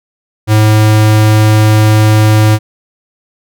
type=tone; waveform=square; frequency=107.7 Hz; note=A2; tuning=37 cents flat; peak=-5 dBFS; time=0.47-2.59 s; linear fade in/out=50 ms; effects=none